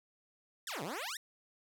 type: exponential two-way sweep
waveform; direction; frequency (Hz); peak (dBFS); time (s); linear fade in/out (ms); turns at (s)
10% pulse; down then up; 1955 to 134 to 1955; -30; 0.67-1.17; 2; 0.83
effects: none